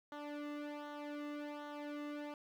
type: tone with flanger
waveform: sawtooth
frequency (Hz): 293.7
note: D4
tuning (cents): 0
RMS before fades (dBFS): -45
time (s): 0.12-2.34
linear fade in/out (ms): 2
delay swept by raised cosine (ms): 0.4 to 1.27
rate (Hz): 1.3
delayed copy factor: -0.8
effects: low-pass 3000 Hz 12 dB/octave + 11-bit